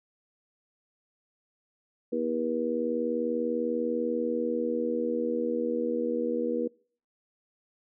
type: harmonic tone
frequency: 80.2 Hz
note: E2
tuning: 47 cents flat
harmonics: 3 / 4 / 5 / 6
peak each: -32 / -33 / -37 / -29 dBFS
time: 2.12-6.68 s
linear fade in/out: 10 ms
effects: noise-tail reverb RT60 0.5 s tail -26 dB re dry